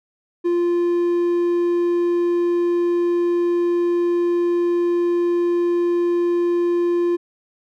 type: tone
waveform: triangle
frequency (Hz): 347.6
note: F4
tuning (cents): -8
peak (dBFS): -14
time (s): 0.44-7.17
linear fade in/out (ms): 20
effects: none